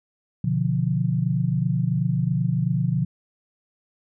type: chord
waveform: sine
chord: B diminished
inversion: none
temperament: equal with one note detuned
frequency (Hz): 123.97 / 146.83 / 174.61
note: B2 / D3 / F3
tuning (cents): +7 / 0 / 0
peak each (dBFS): -24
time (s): 0.44-3.05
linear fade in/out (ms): 5
effects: none